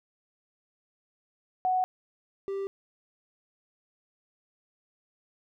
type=tone pair in turn; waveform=sine / triangle; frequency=741 / 392.5 Hz; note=F#5 / G4; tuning=+2 / +2 cents; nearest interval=major seventh; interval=1100 cents; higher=first; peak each=-23 / -28 dBFS; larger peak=first; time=1.65-1.84 / 2.48-2.67 s; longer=neither; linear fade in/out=0 ms; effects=none